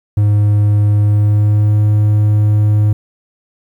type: tone with pitch glide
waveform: triangle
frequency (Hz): 103.83 to 105.28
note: G#2 to G#2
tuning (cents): 0 to +24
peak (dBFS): -6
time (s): 0.17-2.93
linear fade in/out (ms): 5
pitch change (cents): +24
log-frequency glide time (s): 1-1.77
effects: 8-bit